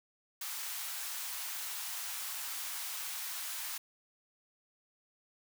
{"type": "high-pass noise", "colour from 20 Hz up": "white", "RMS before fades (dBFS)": -40, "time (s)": [0.41, 3.78], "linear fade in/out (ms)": 5, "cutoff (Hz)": 790, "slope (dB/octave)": 24, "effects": []}